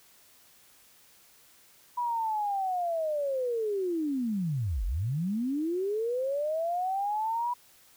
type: linear two-way sweep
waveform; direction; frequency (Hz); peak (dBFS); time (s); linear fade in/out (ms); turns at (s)
sine; down then up; 982 to 40.33 to 982; -27; 1.97-7.54; 10; 4.85
effects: white hiss -59 dBFS RMS until 7.96 s